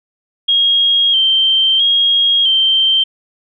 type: tone with vibrato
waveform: sine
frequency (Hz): 3200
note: G7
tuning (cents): +35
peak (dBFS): -9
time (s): 0.48-3.04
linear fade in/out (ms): 10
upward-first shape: square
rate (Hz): 0.76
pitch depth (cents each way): 37
effects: none